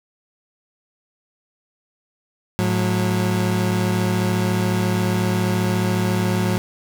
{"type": "tone pair together", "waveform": "30% pulse", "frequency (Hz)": [108.04, 181.7], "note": ["A2", "F#3"], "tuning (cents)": [-31, -31], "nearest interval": "major sixth", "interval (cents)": 900, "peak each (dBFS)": -18, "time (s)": [2.59, 6.58], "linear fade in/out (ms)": 0, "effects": []}